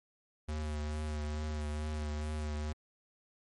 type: tone with vibrato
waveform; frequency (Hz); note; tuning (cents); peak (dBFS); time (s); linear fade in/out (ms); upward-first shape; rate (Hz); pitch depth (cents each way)
square; 75.8; D#2; -45; -35; 0.48-2.73; 10; triangle; 2.3; 28
effects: MP3 48 kbps